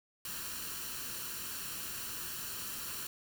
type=noise with comb filter; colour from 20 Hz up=white; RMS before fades=-41 dBFS; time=0.25-3.07 s; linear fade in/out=2 ms; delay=0.7 ms; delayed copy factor=+0.6; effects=none